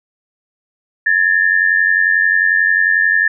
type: tone pair together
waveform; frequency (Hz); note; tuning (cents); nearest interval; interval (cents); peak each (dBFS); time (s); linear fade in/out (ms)
sine; 1708.8 / 1800; G#6 / A6; +49 / +39; minor second; 90; -13; 1.06-3.28; 5
effects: none